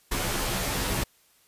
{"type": "noise with comb filter", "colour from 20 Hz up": "pink", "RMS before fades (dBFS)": -28, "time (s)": [0.11, 1.04], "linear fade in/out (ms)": 10, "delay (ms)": 13, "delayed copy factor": -0.8, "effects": ["white hiss -62 dBFS RMS until 1.47 s", "resampled to 32000 Hz"]}